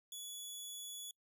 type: tone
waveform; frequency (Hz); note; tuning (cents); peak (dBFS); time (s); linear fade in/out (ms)
15% pulse; 3400; G#7; +40; -38; 0.12-1.11; 2
effects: noise-tail reverb RT60 0.1 s tail -25 dB re dry